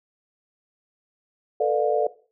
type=chord; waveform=sine; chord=B half-diminished seventh; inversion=third; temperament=just; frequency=444.5 / 493.9 / 592.7 / 711.2 Hz; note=A4 / B4 / D5 / F5; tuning=+18 / 0 / +16 / +31 cents; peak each=-22 / -27 / -24 / -26 dBFS; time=1.6-2.07 s; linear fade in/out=5 ms; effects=noise-tail reverb RT60 0.4 s tail -18 dB re dry